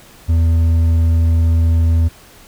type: tone with hard clipping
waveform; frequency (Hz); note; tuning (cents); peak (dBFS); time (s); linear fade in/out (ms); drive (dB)
triangle; 82.41; E2; 0; -11; 0.28-2.09; 20; 7
effects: pink hiss -43 dBFS RMS until 2.47 s